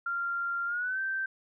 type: tone with pitch glide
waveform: sine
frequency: 1388 to 1558 Hz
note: F6 to G6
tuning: -11 to -11 cents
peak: -29 dBFS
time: 0.06-1.26 s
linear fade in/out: 5 ms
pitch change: +200 cents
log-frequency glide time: 0.66-1 s
effects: none